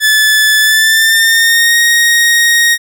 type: tone with pitch glide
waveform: sawtooth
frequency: 1735 to 1870.3 Hz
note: A6 to A#6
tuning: -25 to +5 cents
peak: -3 dBFS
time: 0-2.78 s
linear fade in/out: 50 ms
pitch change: +130 cents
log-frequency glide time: 0.6-1.78 s
effects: none